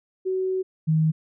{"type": "tone pair in turn", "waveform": "sine", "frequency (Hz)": [375.4, 157.84], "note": ["F#4", "D#3"], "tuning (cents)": [25, 25], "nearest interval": "octave + minor third", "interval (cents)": 1500, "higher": "first", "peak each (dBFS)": [-22, -17], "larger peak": "second", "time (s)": [[0.25, 0.63], [0.87, 1.12]], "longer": "first", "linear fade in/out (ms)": 20, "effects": []}